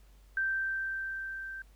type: tone with level ramp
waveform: sine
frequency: 1564 Hz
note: G6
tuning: 4 cents flat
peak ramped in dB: -27 to -39 dBFS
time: 0.37-1.62 s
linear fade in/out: 2 ms
effects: added 49 Hz sine -55 dBFS peak until 1.75 s + pink hiss -67 dBFS RMS until 1.75 s